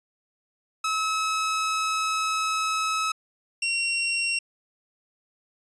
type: tone pair in turn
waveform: sawtooth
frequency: 1290 / 2741 Hz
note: E6 / F7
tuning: -38 / -33 cents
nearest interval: octave + minor second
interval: 1305 cents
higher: second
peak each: -20 dBFS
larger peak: neither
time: 0.84-3.12 / 3.62-4.39 s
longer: first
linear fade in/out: 5 ms
effects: resampled to 22050 Hz